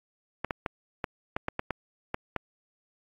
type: clicks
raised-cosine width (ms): 0.5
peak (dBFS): -14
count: 10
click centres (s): 0.446 / 0.508 / 0.662 / 1.042 / 1.365 / 1.484 / 1.594 / 1.707 / 2.144 / 2.363
effects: AAC 48 kbps